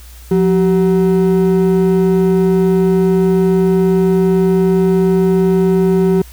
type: ring-modulated tone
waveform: triangle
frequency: 280.3 Hz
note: C#4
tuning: 19 cents sharp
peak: -4 dBFS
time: 0.31-6.22 s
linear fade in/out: 5 ms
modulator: 103 Hz
effects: added 60 Hz sine -34 dBFS peak until 6.32 s + white hiss -42 dBFS RMS until 6.32 s